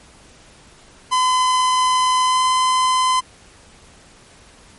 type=tone with pitch glide; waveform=45% pulse; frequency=1017 to 1024.1 Hz; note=C6 to C6; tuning=-50 to -37 cents; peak=-14 dBFS; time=1.11-3.21 s; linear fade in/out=20 ms; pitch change=+13 cents; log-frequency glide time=2.24-2.41 s; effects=pink hiss -47 dBFS RMS until 4.78 s + MP3 48 kbps